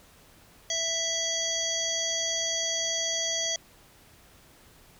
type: harmonic tone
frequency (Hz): 659.3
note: E5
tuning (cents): 0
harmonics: 1 / 3 / 5 / 7 / 9 / 10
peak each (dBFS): -36 / -37 / -32 / -35 / -31 / -35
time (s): 0.7-3.56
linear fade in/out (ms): 2
effects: pink hiss -56 dBFS RMS until 4.99 s